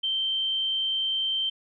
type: tone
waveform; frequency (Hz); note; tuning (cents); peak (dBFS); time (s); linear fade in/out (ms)
sine; 3125; G7; -6; -24; 0.03-1.5; 10
effects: none